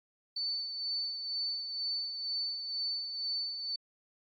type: tone with tremolo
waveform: sine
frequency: 4509 Hz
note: C#8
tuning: 29 cents sharp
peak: -31 dBFS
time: 0.36-3.76 s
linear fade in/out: 5 ms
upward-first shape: sine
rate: 2.1 Hz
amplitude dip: 50%
effects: AAC 64 kbps